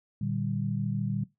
sine chord, G minor, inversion first, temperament equal with one note detuned, 116.54 / 150 / 196 Hz, Bb2 / D3 / G3, 0 / +37 / 0 cents, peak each -32 dBFS, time 0.21-1.24 s, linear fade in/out 5 ms, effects noise-tail reverb RT60 0.2 s tail -19 dB re dry

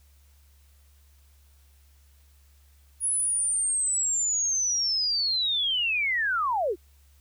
sine linear sweep, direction down, 10450 to 314.4 Hz, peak -23 dBFS, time 3-6.76 s, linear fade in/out 50 ms, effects added 70 Hz sine -55 dBFS peak until 7.2 s + white hiss -65 dBFS RMS until 7.2 s

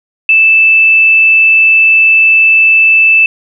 sine tone, 2637 Hz, E7, in tune, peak -3 dBFS, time 0.29-3.26 s, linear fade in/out 2 ms, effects none

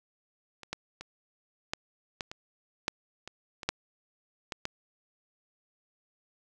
clicks, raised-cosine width 0.2 ms, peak -27 / -16 / -24 / -13 / -16 / -23 / -10 / -24 / -22 / -9 / -17 / -15 dBFS, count 12, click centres 0.633 / 0.73 / 1.01 / 1.735 / 2.208 / 2.315 / 2.881 / 3.276 / 3.632 / 3.69 / 4.522 / 4.654 s, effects none

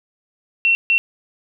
sine tone bursts at uneven times, 2717 Hz, F7, 48 cents flat, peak -12 dBFS, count 2, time 0.65-0.75 / 0.9-0.98 s, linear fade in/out 0 ms, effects none

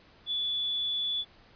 sine tone, 3445 Hz, A7, 37 cents flat, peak -28 dBFS, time 0.26-1.25 s, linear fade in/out 50 ms, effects pink hiss -58 dBFS RMS until 1.55 s + resampled to 11025 Hz

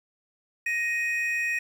triangle tone pair together, 1874 / 2501 Hz, A#6 / D#7, +9 / +8 cents, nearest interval perfect fourth, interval 499 cents, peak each -26 dBFS, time 0.66-1.59 s, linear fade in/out 5 ms, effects 9-bit

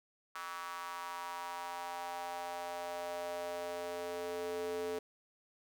square tone with high-pass filter sweep, 87.31 Hz, F2, in tune, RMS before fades -41 dBFS, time 0.35-4.99 s, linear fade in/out 5 ms, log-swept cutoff 1200 to 410 Hz, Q 3.9, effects none

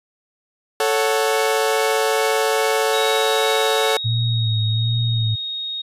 sawtooth chord, F# minor, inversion first, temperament equal, 440 / 554.4 / 740 Hz, A4 / C#5 / F#5, 0 / 0 / 0 cents, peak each -15 / -18 / -20 dBFS, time 0.8-3.97 s, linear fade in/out 2 ms
sine tone with pitch glide, 3796 to 3735 Hz, A#7 to A#7, +31 to +3 cents, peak -24 dBFS, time 2.93-5.82 s, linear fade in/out 10 ms, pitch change -28 cents, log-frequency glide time 3.1-5.18 s
sine tone with vibrato, 112.2 Hz, A2, 34 cents sharp, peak -17 dBFS, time 4.04-5.36 s, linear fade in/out 20 ms, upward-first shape sine, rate 1.3 Hz, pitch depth 58 cents each way
effects resampled to 32000 Hz

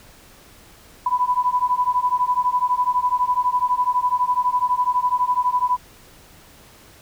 sine beating tone pair, 987.8 / 999.8 Hz, B5 / B5, 0 / +21 cents, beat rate 12 Hz, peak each -20 dBFS, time 1.06-5.77 s, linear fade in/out 5 ms, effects pink hiss -48 dBFS RMS until 7.01 s

